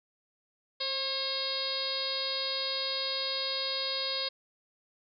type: harmonic tone with a mistuned harmonic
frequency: 540 Hz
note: C#5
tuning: 45 cents flat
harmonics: 1 / 2 / 3 / 4 / 5 / 6 / 7 / 8 / 9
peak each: -39 / -43 / -46 / -44 / -45 / -41 / -37 / -35 / -36 dBFS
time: 0.8-4.29 s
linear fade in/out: 10 ms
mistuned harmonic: 1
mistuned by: -21 cents
effects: none